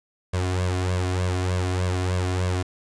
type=tone with flanger; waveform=sawtooth; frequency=91.4 Hz; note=F#2; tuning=21 cents flat; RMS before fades=-24 dBFS; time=0.33-2.63 s; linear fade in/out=10 ms; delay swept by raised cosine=1.8 to 2.9 ms; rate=3.3 Hz; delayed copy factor=+0.8; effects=resampled to 22050 Hz + 9-bit